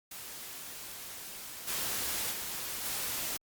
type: noise with level steps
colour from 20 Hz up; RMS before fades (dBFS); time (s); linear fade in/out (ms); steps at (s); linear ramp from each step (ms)
white; -44 / -34 / -38 / -35; 0.11-3.37; 5; 1.67 / 2.31 / 2.84; 20
effects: Opus 48 kbps